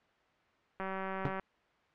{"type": "click train", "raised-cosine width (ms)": 0.5, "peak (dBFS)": -23, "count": 115, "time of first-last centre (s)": [0.8, 1.397], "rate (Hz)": 191}
{"type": "tone with exponential decay", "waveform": "sawtooth", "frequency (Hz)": 141.6, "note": "C#3", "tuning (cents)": 37, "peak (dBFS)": -23, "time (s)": [1.25, 1.34], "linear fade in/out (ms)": 0, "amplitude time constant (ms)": 19}
{"effects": ["white hiss -68 dBFS RMS until 1.94 s", "low-pass 2000 Hz 12 dB/octave"]}